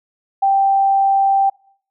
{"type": "tone", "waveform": "sine", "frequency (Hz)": 784, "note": "G5", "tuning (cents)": 0, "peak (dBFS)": -11, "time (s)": [0.42, 1.5], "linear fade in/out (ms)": 10, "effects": ["noise-tail reverb RT60 0.6 s tail -25 dB re dry"]}